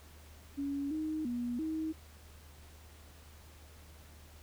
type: tone with pitch steps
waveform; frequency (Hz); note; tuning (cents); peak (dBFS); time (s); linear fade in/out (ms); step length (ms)
sine; 281 / 311.3 / 241.4 / 316.3; C#4 / D#4 / B3 / D#4; +24 / +1 / -39 / +29; -33; 0.57-1.93; 20; 340
effects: added 76 Hz sine -54 dBFS peak until 4.42 s + pink hiss -59 dBFS RMS until 4.42 s